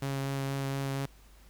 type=tone with vibrato; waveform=sawtooth; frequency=137 Hz; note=C#3; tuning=20 cents flat; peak=-27 dBFS; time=0.02-1.06 s; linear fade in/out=5 ms; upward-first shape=triangle; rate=4.2 Hz; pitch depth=11 cents each way; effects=added 50 Hz sine -54 dBFS peak until 1.49 s + pink hiss -61 dBFS RMS until 1.49 s